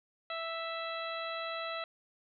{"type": "harmonic tone", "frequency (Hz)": 659.3, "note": "E5", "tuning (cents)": 0, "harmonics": [1, 2, 3, 4, 5, 6], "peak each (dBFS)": [-40, -40, -45, -45, -48, -45], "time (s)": [0.3, 1.84], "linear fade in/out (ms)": 2, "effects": []}